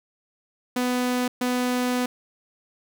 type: tone bursts at uneven times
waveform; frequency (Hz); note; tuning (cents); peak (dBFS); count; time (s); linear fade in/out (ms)
sawtooth; 248.8; B3; +13; -18; 2; 0.76-1.28 / 1.41-2.06; 5
effects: none